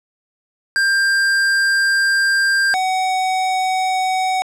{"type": "tone pair in turn", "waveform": "square", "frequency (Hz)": [1590, 750.4], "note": ["G6", "F#5"], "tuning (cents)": [24, 24], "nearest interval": "octave + minor second", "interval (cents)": 1300, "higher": "first", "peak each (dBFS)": [-14, -17], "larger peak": "first", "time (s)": [[0.76, 2.74], [2.74, 4.42]], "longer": "first", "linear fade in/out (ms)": 0, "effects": ["low-pass 8000 Hz 12 dB/octave", "7-bit"]}